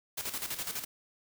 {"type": "noise with tremolo", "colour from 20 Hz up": "white", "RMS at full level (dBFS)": -35, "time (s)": [0.17, 0.85], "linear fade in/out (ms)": 10, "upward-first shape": "square", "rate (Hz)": 12, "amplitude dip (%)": 65, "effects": []}